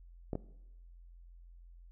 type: clicks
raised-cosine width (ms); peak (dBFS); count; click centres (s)
2; -22; 2; 0.332 / 0.354
effects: noise-tail reverb RT60 0.9 s tail -19 dB re dry + added 43 Hz sine -52 dBFS peak until 1.91 s